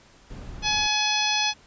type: noise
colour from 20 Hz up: brown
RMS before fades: -38 dBFS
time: 0.3-0.87 s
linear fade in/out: 5 ms
type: harmonic tone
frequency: 846 Hz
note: G#5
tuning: 32 cents sharp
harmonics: 1 / 2 / 3 / 4 / 5 / 6 / 7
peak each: -28 / -33 / -27 / -27 / -30 / -30 / -31 dBFS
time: 0.62-1.54 s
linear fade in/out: 50 ms
effects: pink hiss -54 dBFS RMS until 1.66 s + resampled to 16000 Hz